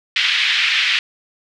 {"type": "band-pass noise", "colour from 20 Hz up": "pink", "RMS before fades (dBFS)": -17, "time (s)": [0.16, 0.99], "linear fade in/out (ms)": 2, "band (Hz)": [2000, 3700], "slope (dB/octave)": 24, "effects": []}